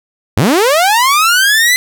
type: linear sweep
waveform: sawtooth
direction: up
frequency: 80 to 2035 Hz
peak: -4 dBFS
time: 0.37-1.76 s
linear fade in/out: 0 ms
effects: none